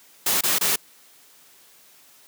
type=noise bursts; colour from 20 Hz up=white; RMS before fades=-21 dBFS; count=3; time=0.26-0.76 s; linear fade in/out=5 ms; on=150 ms; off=25 ms; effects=white hiss -53 dBFS RMS until 2.27 s + high-pass 150 Hz 12 dB/octave